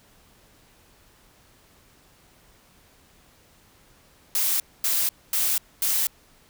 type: noise bursts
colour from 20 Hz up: blue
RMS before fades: -23 dBFS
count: 4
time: 4.35-6.07 s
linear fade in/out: 2 ms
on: 250 ms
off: 240 ms
effects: pink hiss -57 dBFS RMS until 6.49 s